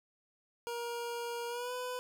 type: tone with pitch glide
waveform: 25% pulse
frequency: 472.7 to 499.7 Hz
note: A#4 to B4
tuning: +24 to +20 cents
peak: -33 dBFS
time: 0.67-1.99 s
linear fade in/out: 0 ms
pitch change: +96 cents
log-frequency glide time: 1.48-1.73 s
effects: none